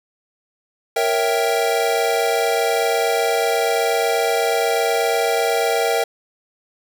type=chord; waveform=square; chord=A# diminished seventh; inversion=none; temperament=equal; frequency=466.2 / 554.4 / 659.3 / 784 Hz; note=A#4 / C#5 / E5 / G5; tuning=0 / 0 / 0 / 0 cents; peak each=-21 / -27 / -23 / -23 dBFS; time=0.96-6.04 s; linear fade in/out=5 ms; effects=none

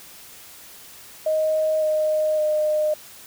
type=tone with pitch steps; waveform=sine; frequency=625 / 617.8 / 610.7 Hz; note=D#5 / D#5 / D#5; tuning=+8 / -12 / -32 cents; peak=-18 dBFS; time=1.26-2.94 s; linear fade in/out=5 ms; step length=560 ms; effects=white hiss -44 dBFS RMS until 3.26 s

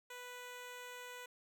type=tone; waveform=10% pulse; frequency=493.9 Hz; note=B4; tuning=in tune; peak=-39 dBFS; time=0.1-1.26 s; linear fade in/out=5 ms; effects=none

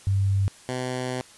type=tone pair in turn; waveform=sine / 10% pulse; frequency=98 / 127.08 Hz; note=G2 / B2; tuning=0 / +50 cents; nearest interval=major third; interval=450 cents; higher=second; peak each=-19 dBFS; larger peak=neither; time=0.07-0.48 / 0.69-1.21 s; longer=second; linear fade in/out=0 ms; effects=white hiss -50 dBFS RMS until 1.37 s + resampled to 24000 Hz

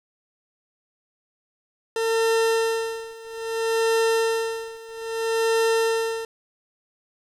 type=tone with tremolo; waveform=40% pulse; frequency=452.4 Hz; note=A4; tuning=48 cents sharp; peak=-17 dBFS; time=1.96-6.25 s; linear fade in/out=2 ms; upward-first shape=sine; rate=0.61 Hz; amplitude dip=90%; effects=low-pass 11000 Hz 12 dB/octave + 9-bit

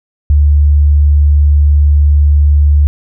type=tone; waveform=sine; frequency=73.1 Hz; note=D2; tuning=7 cents flat; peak=-4 dBFS; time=0.3-2.87 s; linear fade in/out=0 ms; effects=none

